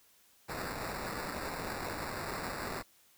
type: noise with sample-and-hold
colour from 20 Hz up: violet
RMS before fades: -39 dBFS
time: 0.48-2.83 s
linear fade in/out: 20 ms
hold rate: 3150 Hz
effects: white hiss -65 dBFS RMS until 3.17 s